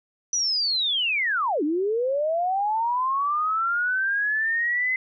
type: linear two-way sweep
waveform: sine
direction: down then up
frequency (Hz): 5970 to 282.9 to 2054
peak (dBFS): -21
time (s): 0.33-4.96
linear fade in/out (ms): 2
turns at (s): 1.63
effects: none